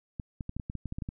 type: clicks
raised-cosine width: 5 ms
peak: -23 dBFS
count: 12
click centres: 0.198 / 0.408 / 0.494 / 0.566 / 0.598 / 0.699 / 0.753 / 0.857 / 0.924 / 0.985 / 1.022 / 1.089 s
effects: none